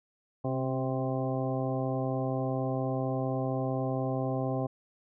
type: harmonic tone with a mistuned harmonic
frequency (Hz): 130.81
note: C3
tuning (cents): 0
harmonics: 1 / 2 / 3 / 4 / 5 / 6 / 8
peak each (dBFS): -32 / -34 / -38 / -36 / -37 / -39 / -44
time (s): 0.44-4.67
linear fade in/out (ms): 10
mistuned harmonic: 2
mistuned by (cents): +28
effects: none

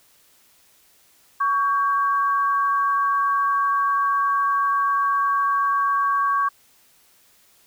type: tone pair together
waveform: sine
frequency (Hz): 1123 / 1590.1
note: C#6 / G6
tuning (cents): +22 / +24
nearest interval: tritone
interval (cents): 602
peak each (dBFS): -18 / -27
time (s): 1.4-6.49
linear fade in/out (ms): 10
effects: white hiss -57 dBFS RMS until 7.66 s

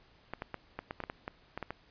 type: clicks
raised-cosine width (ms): 0.5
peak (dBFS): -22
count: 12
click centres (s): 0.336 / 0.421 / 0.543 / 0.79 / 0.909 / 1.003 / 1.038 / 1.099 / 1.279 / 1.576 / 1.627 / 1.706
effects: pink hiss -63 dBFS RMS until 1.9 s + resampled to 11025 Hz

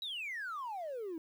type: exponential sweep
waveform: triangle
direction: down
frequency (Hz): 3951 to 311.1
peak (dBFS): -35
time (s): 0.02-1.18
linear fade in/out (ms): 2
effects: tanh soft clip ceiling -34 dBFS + 11-bit

